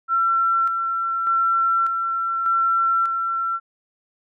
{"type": "tone with tremolo", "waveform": "sine", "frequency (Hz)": 1352, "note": "E6", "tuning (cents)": 43, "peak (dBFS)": -16, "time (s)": [0.08, 3.6], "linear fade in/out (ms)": 50, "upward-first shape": "square", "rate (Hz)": 0.84, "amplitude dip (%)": 40, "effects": []}